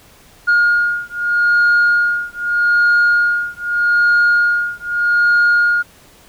sine beating tone pair, 1425 / 1425.81 Hz, F6 / F6, +34 / +35 cents, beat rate 0.81 Hz, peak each -13 dBFS, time 0.47-5.83 s, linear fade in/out 20 ms, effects tanh soft clip ceiling -7 dBFS + pink hiss -46 dBFS RMS until 6.28 s

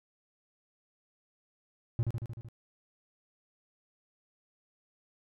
triangle tone with echo, 116.2 Hz, A#2, 5 cents flat, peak -23 dBFS, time 1.99-2.03 s, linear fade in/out 0 ms, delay 76 ms, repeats 6, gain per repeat -3 dB, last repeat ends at 2.486 s, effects none

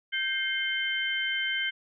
sine tone cluster, 1574 / 2119 / 3092 Hz, G6 / C7 / G7, +7 / +21 / -24 cents, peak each -31 dBFS, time 0.12-1.71 s, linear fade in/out 20 ms, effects none

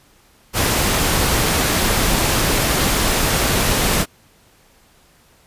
pink noise, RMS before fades -17 dBFS, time 0.53-4.06 s, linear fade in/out 50 ms, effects pink hiss -53 dBFS RMS until 5.46 s + resampled to 32000 Hz

